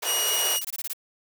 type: high-pass noise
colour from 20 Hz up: pink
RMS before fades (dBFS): -31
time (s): 0.02-0.57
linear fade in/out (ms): 10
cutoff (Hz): 390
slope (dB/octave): 48
type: tone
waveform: 15% pulse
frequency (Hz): 2888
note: F#7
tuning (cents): -43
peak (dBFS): -16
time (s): 0.04-0.62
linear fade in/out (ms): 50
type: noise bursts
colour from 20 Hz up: blue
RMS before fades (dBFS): -31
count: 12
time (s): 0.27-0.933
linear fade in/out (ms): 5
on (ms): 36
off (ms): 21
effects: none